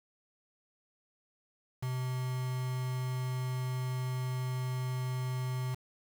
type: tone with quantisation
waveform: triangle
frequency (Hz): 127.7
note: C3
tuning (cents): -42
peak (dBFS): -30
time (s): 1.82-5.75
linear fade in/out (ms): 10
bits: 7
effects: none